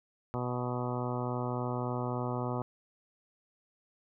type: harmonic tone with a mistuned harmonic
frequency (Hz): 123.47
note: B2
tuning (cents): 0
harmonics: 1 / 2 / 3 / 4 / 5 / 6 / 7 / 8 / 9 / 10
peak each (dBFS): -35 / -38 / -40 / -41 / -42 / -43 / -43 / -44 / -45 / -45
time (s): 0.34-2.62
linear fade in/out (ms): 0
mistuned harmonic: 10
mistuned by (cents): +18
effects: none